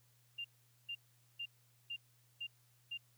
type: tone bursts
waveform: sine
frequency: 2794 Hz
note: F7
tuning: in tune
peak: -40 dBFS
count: 6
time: 0.38-2.976 s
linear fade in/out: 10 ms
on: 66 ms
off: 440 ms
effects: added 120 Hz sine -70 dBFS peak until 3.17 s + white hiss -73 dBFS RMS until 3.17 s